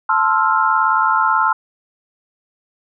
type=chord; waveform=sine; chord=F major seventh; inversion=first; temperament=equal; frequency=880 / 1046.5 / 1318.5 / 1396.9 Hz; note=A5 / C6 / E6 / F6; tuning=0 / 0 / 0 / 0 cents; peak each=-18 dBFS; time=0.09-1.53 s; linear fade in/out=5 ms; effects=none